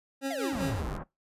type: tone with tremolo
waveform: 25% pulse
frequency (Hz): 272.1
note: C#4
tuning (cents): -32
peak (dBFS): -25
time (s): 0.21-0.82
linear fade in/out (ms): 50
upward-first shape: sine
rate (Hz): 5.1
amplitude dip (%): 75
type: exponential sweep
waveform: square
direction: down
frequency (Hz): 752 to 36.71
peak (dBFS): -33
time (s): 0.3-0.98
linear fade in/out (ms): 10
type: low-pass noise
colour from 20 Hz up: pink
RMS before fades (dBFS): -38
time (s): 0.51-1.04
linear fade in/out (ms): 20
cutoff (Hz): 1400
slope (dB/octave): 24
effects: noise-tail reverb RT60 0.2 s tail -21 dB re dry + resampled to 32000 Hz